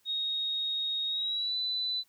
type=tone with pitch glide; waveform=sine; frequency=3746 to 3992 Hz; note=A#7 to B7; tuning=+8 to +18 cents; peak=-29 dBFS; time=0.05-2.04 s; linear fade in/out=50 ms; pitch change=+110 cents; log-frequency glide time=1.08-1.56 s; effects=white hiss -69 dBFS RMS until 2.08 s